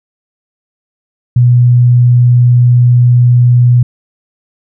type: tone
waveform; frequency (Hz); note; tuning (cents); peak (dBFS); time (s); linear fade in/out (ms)
sine; 122.4; B2; -15; -3; 1.36-3.83; 5
effects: none